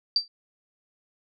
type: tone with exponential decay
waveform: sine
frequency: 4669 Hz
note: D8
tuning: 11 cents flat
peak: -15 dBFS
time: 0.16-0.28 s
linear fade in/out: 2 ms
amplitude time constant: 24 ms
effects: none